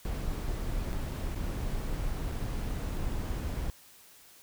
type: noise with dropouts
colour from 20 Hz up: brown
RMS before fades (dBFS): -33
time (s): 0.05-3.7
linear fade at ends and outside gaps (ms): 0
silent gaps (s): 0.924-0.93 / 1.113-1.117 / 1.347-1.358 / 2.316-2.321
effects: white hiss -56 dBFS RMS until 4.42 s